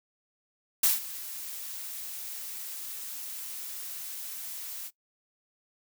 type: noise with ADSR envelope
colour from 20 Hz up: blue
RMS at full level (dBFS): -21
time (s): 0.83-4.91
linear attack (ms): 6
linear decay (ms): 160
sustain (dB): -18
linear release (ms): 50
effects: noise-tail reverb RT60 0.1 s tail -19 dB re dry